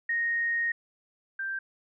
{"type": "tone pair in turn", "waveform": "sine", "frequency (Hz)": [1863, 1574.3], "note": ["A#6", "G6"], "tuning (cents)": [-2, 7], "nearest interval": "minor third", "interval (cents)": 291, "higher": "first", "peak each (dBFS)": [-25, -30], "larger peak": "first", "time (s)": [[0.09, 0.72], [1.39, 1.59]], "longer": "first", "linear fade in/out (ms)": 5, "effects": []}